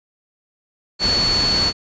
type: tone in noise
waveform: sine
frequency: 4426 Hz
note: C#8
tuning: 3 cents flat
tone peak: -16 dBFS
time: 0.99-1.73 s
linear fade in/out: 50 ms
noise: pink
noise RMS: -23 dBFS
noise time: 0.99-1.73 s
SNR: +4 dB
effects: resampled to 16000 Hz